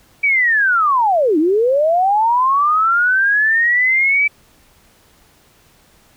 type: linear two-way sweep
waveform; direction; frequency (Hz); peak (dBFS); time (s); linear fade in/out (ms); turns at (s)
sine; down then up; 2320 to 293.7 to 2320; -11; 0.23-4.28; 10; 1.38
effects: pink hiss -52 dBFS RMS until 6.16 s